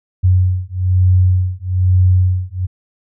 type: beating tone pair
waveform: sine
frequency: 91.3 / 92.4 Hz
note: F#2 / F#2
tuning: -23 / -2 cents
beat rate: 1.1 Hz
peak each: -13 dBFS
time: 0.23-2.67 s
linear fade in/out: 20 ms
effects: none